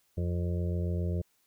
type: harmonic tone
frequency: 87.31 Hz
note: F2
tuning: in tune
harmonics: 1 / 2 / 4 / 5 / 6 / 7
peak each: -29 / -35 / -41 / -43 / -45 / -46 dBFS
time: 0.17-1.22 s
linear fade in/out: 10 ms
effects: white hiss -71 dBFS RMS until 1.46 s